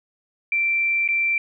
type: tone with dropouts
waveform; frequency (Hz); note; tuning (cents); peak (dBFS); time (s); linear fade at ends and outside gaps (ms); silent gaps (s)
sine; 2349; D7; 0; -18; 0.52-1.38; 2; 1.078-1.087
effects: none